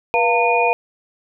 sine tone cluster, 483.4 / 694 / 908 / 2453 Hz, B4 / F5 / A#5 / D#7, -37 / -11 / -46 / -25 cents, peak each -19 dBFS, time 0.14-0.73 s, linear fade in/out 0 ms, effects none

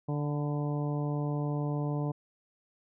harmonic tone with a mistuned harmonic, 146.83 Hz, D3, in tune, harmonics 1 / 2 / 3 / 4 / 5 / 6 / 7, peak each -30 / -36 / -40 / -42 / -44 / -46 / -47 dBFS, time 0.08-2.12 s, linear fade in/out 10 ms, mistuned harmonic 7, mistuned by -30 cents, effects none

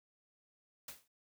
white noise with exponential decay, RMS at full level -43 dBFS, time 0.88-1.08 s, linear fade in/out 5 ms, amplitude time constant 42 ms, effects none

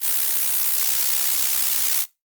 blue noise with amplitude modulation, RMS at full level -17 dBFS, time 0-2.06 s, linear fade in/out 50 ms, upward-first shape sine, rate 65.4 Hz, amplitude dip 75%, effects noise-tail reverb RT60 0.2 s tail -19 dB re dry + Opus 32 kbps

